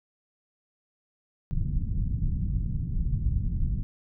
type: low-pass noise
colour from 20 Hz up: pink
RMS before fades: -27 dBFS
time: 1.51-3.83 s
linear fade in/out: 0 ms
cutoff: 170 Hz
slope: 24 dB/octave
effects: none